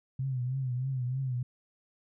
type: tone with vibrato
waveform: sine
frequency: 128.9 Hz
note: C3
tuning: 26 cents flat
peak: -29 dBFS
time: 0.19-1.43 s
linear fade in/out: 5 ms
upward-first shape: triangle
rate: 3.2 Hz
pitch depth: 100 cents each way
effects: none